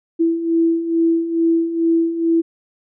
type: beating tone pair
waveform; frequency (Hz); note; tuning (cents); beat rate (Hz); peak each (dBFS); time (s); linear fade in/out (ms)
sine; 329.6 / 331.9; E4 / E4; 0 / +12; 2.3; -21 / -15; 0.19-2.42; 20
effects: none